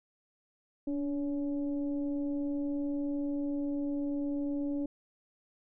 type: tone with frequency modulation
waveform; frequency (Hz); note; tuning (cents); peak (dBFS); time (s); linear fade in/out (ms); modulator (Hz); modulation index
sine; 287.2; D4; -39; -30; 0.87-4.86; 5; 277; 0.54
effects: none